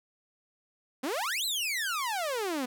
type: exponential two-way sweep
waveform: sawtooth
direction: up then down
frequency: 240.8 to 4193 to 240.8 Hz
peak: -26 dBFS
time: 1.03-2.66 s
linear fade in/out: 10 ms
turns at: 1.45 s
effects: none